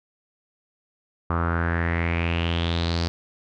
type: tone with low-pass filter sweep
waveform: sawtooth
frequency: 84.4 Hz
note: E2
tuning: 41 cents sharp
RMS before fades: -24 dBFS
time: 1.3-3.08 s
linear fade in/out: 0 ms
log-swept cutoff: 1200 to 4800 Hz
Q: 5.4
effects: none